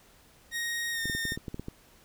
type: tone with pitch glide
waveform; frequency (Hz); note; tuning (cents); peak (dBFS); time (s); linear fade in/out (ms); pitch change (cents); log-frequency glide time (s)
sawtooth; 1870 to 1828.3; A#6 to A#6; +5 to -34; -27; 0.51-1.37; 50; -39; 0.92-1
type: clicks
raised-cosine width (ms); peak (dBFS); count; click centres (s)
3; -23; 10; 1.056 / 1.098 / 1.15 / 1.253 / 1.321 / 1.375 / 1.482 / 1.544 / 1.596 / 1.684
effects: pink hiss -59 dBFS RMS until 2.04 s